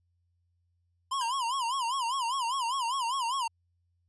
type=tone with vibrato; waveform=square; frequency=1006 Hz; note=B5; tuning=32 cents sharp; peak=-29 dBFS; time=1.11-3.48 s; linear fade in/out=10 ms; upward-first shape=sine; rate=5 Hz; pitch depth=170 cents each way
type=tone with exponential decay; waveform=10% pulse; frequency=1600 Hz; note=G6; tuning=35 cents sharp; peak=-27 dBFS; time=1.21-1.39 s; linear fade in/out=2 ms; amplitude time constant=37 ms
effects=added 87 Hz sine -70 dBFS peak until 4.08 s + resampled to 24000 Hz